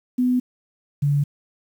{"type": "tone pair in turn", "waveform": "sine", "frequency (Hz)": [250, 143.6], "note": ["B3", "D3"], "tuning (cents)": [21, -39], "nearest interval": "minor seventh", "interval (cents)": 960, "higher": "first", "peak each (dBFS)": [-16, -16], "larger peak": "neither", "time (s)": [[0.18, 0.4], [1.02, 1.24]], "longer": "neither", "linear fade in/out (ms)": 10, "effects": ["8-bit"]}